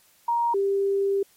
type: tone pair in turn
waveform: sine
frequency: 940 / 395.2 Hz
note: A#5 / G4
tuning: +14 / +14 cents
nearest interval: octave + minor third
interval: 1500 cents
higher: first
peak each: -20 dBFS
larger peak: neither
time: 0.28-0.54 / 0.54-1.23 s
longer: second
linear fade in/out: 5 ms
effects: white hiss -59 dBFS RMS until 1.36 s + MP3 64 kbps